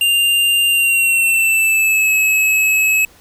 square tone with pitch glide, 2794 to 2577 Hz, F7 to E7, 0 to -40 cents, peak -12 dBFS, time 0.01-3.05 s, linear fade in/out 2 ms, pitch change -140 cents, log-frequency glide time 0.68-2.12 s, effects pink hiss -47 dBFS RMS until 3.2 s

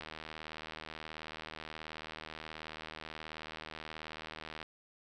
click train, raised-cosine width 0.3 ms, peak -27 dBFS, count 364, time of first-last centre 0.01-4.628 s, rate 78.6 Hz, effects none

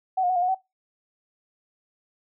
sine tone with pitch steps, 753 / 715 / 741 / 704 / 729 / 759 Hz, F#5 / F5 / F#5 / F5 / F#5 / F#5, +30 / +41 / +2 / +14 / -26 / +44 cents, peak -20 dBFS, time 0.17-0.548 s, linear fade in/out 10 ms, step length 63 ms, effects noise-tail reverb RT60 0.2 s tail -20 dB re dry

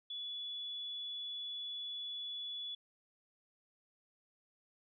sine tone, 3420 Hz, A7, 50 cents flat, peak -40 dBFS, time 0.1-2.75 s, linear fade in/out 5 ms, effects none

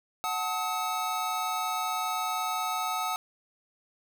square chord, D# diminished, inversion first, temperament equal with one note detuned, 740 / 880 / 1275.8 Hz, F#5 / A5 / D#6, 0 / 0 / +43 cents, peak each -34 / -36 / -32 dBFS, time 0.24-3.16 s, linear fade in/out 0 ms, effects none

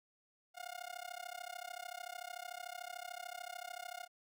sawtooth tone with amplitude modulation, 714 Hz, F5, 38 cents sharp, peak -37 dBFS, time 0.54-4.08 s, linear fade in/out 50 ms, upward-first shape sine, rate 33.5 Hz, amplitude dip 100%, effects none

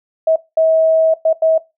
sine tone bursts at uneven times, 643 Hz, E5, 43 cents flat, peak -9 dBFS, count 4, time 0.27-0.36 / 0.57-1.14 / 1.25-1.33 / 1.42-1.58 s, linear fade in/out 5 ms, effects noise-tail reverb RT60 0.2 s tail -17 dB re dry

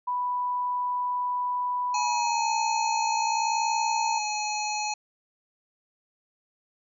sine tone with pitch glide, 987.8 to 905.8 Hz, B5 to A#5, 0 to -50 cents, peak -25 dBFS, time 0.07-4.19 s, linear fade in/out 10 ms, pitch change -150 cents, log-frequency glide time 1.93-2.49 s
harmonic tone, 845 Hz, G#5, 30 cents sharp, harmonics 1 / 3 / 5 / 7 / 8, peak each -29 / -34 / -36 / -37 / -38 dBFS, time 1.94-4.94 s, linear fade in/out 5 ms
effects none

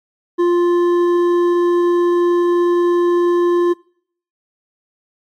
sine tone with hard clipping, 349.2 Hz, F4, in tune, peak -13 dBFS, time 0.38-3.74 s, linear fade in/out 20 ms, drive 7 dB, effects noise-tail reverb RT60 0.6 s tail -24 dB re dry + AAC 48 kbps

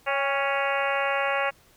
harmonic tone with a mistuned harmonic, 277.7 Hz, C#4, 3 cents sharp, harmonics 2 / 3 / 4 / 5 / 6 / 7 / 8 / 9 / 10, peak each -28 / -30 / -31 / -32 / -33 / -33 / -34 / -35 / -35 dBFS, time 0.06-1.51 s, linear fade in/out 20 ms, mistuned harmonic 3, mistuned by -38 cents, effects pink hiss -58 dBFS RMS until 1.76 s

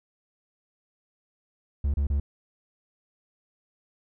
triangle tone bursts, 71 Hz, C#2, 42 cents sharp, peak -20 dBFS, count 3, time 1.84-2.2 s, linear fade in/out 5 ms, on 100 ms, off 30 ms, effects none

